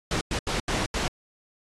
pink noise bursts at uneven times, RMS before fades -27 dBFS, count 5, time 0.11-0.21 / 0.31-0.39 / 0.47-0.6 / 0.68-0.86 / 0.94-1.08 s, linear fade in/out 2 ms, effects low-pass 7000 Hz 12 dB/octave + AAC 32 kbps

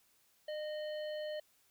harmonic tone with a mistuned harmonic, 608 Hz, D#5, 40 cents flat, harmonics 1 / 3 / 5 / 7, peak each -38 / -51 / -52 / -56 dBFS, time 0.48-1.4 s, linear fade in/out 5 ms, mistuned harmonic 3, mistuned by +25 cents, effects white hiss -71 dBFS RMS until 1.7 s

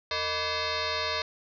sine tone with frequency modulation, 1529 Hz, G6, 44 cents flat, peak -27 dBFS, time 0.11-1.22 s, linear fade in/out 2 ms, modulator 537 Hz, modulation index 6, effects none

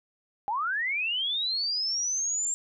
sine linear sweep, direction up, 781 to 7450 Hz, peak -26 dBFS, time 0.48-2.54 s, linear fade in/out 0 ms, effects none

